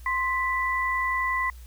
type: tone pair together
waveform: sine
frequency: 1046.5 / 1977.5 Hz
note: C6 / B6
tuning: 0 / +2 cents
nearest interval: major seventh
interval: 1102 cents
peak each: -26 dBFS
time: 0.06-1.5 s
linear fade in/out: 2 ms
effects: added 60 Hz sine -41 dBFS peak until 1.66 s + white hiss -56 dBFS RMS until 1.66 s